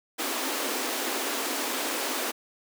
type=high-pass noise; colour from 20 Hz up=pink; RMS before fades=-30 dBFS; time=0.18-2.32 s; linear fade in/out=20 ms; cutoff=240 Hz; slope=96 dB/octave; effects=none